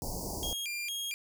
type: band-stop noise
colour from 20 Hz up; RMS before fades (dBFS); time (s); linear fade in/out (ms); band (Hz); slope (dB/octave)
pink; -37; 0.02-0.53; 0; 1000 to 4600; 96
type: tone with vibrato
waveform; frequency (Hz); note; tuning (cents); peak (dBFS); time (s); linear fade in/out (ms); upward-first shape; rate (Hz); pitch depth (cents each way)
sawtooth; 2794; F7; 0; -31; 0.43-1.14; 0; square; 2.2; 270
effects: none